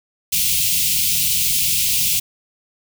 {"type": "band-stop noise", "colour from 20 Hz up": "white", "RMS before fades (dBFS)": -18, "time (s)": [0.32, 2.2], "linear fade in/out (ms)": 10, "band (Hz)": [200, 2400], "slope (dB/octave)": 48, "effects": []}